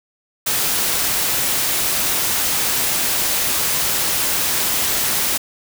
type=noise; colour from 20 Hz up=white; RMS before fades=-19 dBFS; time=0.46-5.38 s; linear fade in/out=10 ms; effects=none